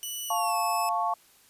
10% pulse tone with pitch glide, 2960 to 2607 Hz, F#7 to E7, 0 to -20 cents, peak -25 dBFS, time 0.03-0.89 s, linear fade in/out 0 ms, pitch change -220 cents, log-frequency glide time 0.27-0.56 s
sine chord, F augmented, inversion none, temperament equal, 698.5 / 880 / 1108.7 Hz, F5 / A5 / C#6, 0 / 0 / 0 cents, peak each -29 dBFS, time 0.3-1.14 s, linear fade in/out 5 ms
effects white hiss -59 dBFS RMS until 1.49 s + resampled to 32000 Hz

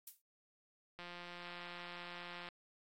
violet noise with exponential decay, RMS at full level -44 dBFS, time 0.07-0.22 s, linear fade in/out 5 ms, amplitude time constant 32 ms
click train, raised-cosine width 0.3 ms, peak -33 dBFS, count 263, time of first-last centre 0.99-2.487 s, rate 175 Hz
effects AAC 48 kbps

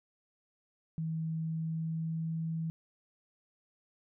sine tone with pitch glide, 160.9 to 162.49 Hz, E3 to E3, -42 to -25 cents, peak -32 dBFS, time 0.98-2.7 s, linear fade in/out 0 ms, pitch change +17 cents, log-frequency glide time 1.37-2.36 s, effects none

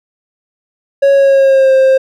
triangle tone with pitch glide, 554.4 to 529.4 Hz, C#5 to C5, 0 to +20 cents, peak -3 dBFS, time 1.02-1.98 s, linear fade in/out 10 ms, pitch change -80 cents, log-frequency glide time 1.12-1.73 s, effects none

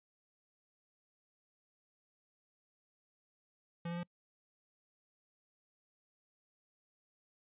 square tone with pitch steps, 170 / 172.27 / 174.58 Hz, F3 / F3 / F3, -46 / -23 / 0 cents, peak -38 dBFS, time 3.85-4.033 s, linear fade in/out 5 ms, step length 61 ms, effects noise-tail reverb RT60 0.1 s tail -26 dB re dry + resampled to 8000 Hz

